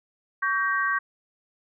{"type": "chord", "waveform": "sine", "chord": "G diminished", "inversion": "second", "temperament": "just", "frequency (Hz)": [1128.9, 1568, 1881.6], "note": ["Db6", "G6", "Bb6"], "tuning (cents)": [31, 0, 16], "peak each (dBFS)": [-26, -25, -29], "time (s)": [0.42, 0.99], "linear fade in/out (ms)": 10, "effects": []}